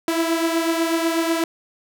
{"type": "beating tone pair", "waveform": "sawtooth", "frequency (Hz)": [328.3, 336.4], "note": ["E4", "E4"], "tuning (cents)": [-7, 35], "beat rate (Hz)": 8.1, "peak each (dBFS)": [-16, -21], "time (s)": [0.08, 1.44], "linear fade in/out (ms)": 2, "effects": []}